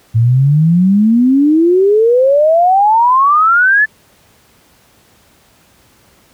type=exponential sweep; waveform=sine; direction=up; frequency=110 to 1760 Hz; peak=-6 dBFS; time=0.14-3.86 s; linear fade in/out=20 ms; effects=pink hiss -49 dBFS RMS until 6.33 s + high-pass 60 Hz 12 dB/octave